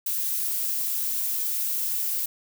violet noise, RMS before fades -27 dBFS, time 0.06-2.26 s, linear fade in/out 5 ms, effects none

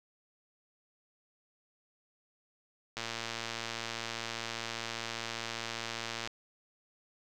click train, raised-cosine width 0.2 ms, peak -19 dBFS, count 381, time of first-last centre 2.97-6.274 s, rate 115 Hz, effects none

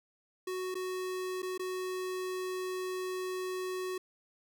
square tone with dropouts, 370 Hz, F#4, in tune, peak -35 dBFS, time 0.47-3.98 s, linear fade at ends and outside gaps 5 ms, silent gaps 0.744-0.752 / 1.421-1.428 / 1.578-1.594 s, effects none

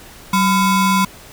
square ring-modulated tone, 599 Hz, D5, 34 cents sharp, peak -10 dBFS, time 0.33-1.05 s, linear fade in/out 5 ms, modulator 409 Hz, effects pink hiss -40 dBFS RMS until 1.32 s

